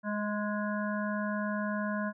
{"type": "harmonic tone with a mistuned harmonic", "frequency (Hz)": 207.7, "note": "G#3", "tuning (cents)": 0, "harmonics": [1, 3, 5, 7, 8], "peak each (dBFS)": [-32, -37, -39, -40, -41], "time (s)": [0.03, 2.13], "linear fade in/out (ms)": 50, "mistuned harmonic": 3, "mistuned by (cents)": 21, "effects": []}